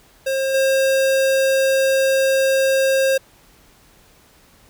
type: tone with level steps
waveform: square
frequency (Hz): 535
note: C5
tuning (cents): +38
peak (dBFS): -19 / -15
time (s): 0.26-3.18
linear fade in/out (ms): 10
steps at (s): 0.54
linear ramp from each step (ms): 5
effects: pink hiss -52 dBFS RMS until 4.69 s